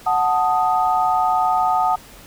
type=chord; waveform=sine; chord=D# diminished; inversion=first; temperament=equal; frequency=740 / 880 / 1244.5 Hz; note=F#5 / A5 / D#6; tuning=0 / 0 / 0 cents; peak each=-18 / -20 / -21 dBFS; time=0.06-1.96 s; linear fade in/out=10 ms; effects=pink hiss -43 dBFS RMS until 2.26 s